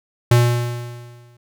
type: tone with exponential decay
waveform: square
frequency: 120.2 Hz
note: B2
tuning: 46 cents flat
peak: -9 dBFS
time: 0.31-1.37 s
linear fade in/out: 5 ms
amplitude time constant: 230 ms
effects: none